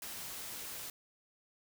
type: noise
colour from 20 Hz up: white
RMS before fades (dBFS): -44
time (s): 0.02-0.9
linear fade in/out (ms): 2
effects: none